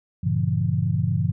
sine chord, G diminished seventh, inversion none, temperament just, 98 / 117.6 / 141.12 / 169.34 Hz, G2 / Bb2 / Db3 / Fb3, 0 / +16 / +31 / +47 cents, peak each -25 dBFS, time 0.23-1.32 s, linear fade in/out 10 ms, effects none

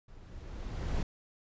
brown noise with level ramp, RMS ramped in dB -53 to -30 dBFS, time 0.08-1.03 s, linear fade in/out 5 ms, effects resampled to 16000 Hz

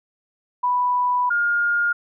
sine tone pair in turn, 987.8 / 1417 Hz, B5 / F6, 0 / +25 cents, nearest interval tritone, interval 625 cents, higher second, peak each -17 dBFS, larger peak neither, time 0.63-1.3 / 1.3-1.93 s, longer first, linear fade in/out 10 ms, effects none

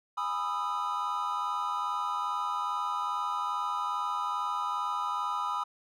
triangle chord, E major seventh, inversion first, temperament just, 824.1 / 988.9 / 1236.1 / 1318.5 Hz, G#5 / B5 / D#6 / E6, -14 / +2 / -12 / 0 cents, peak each -37 / -32 / -31 / -36 dBFS, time 0.17-5.64 s, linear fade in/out 10 ms, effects none

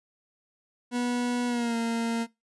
40% pulse tone with pitch glide, 243.9 to 230.6 Hz, B3 to A#3, -21 to -19 cents, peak -25 dBFS, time 0.91-2.27 s, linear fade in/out 50 ms, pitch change -98 cents, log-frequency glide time 1.47-1.76 s, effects noise-tail reverb RT60 0.2 s tail -21 dB re dry + resampled to 24000 Hz

